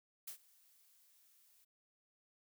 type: noise with ADSR envelope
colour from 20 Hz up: blue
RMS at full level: -45 dBFS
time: 0.27-1.65 s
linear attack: 9 ms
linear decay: 92 ms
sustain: -24 dB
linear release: 12 ms
effects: none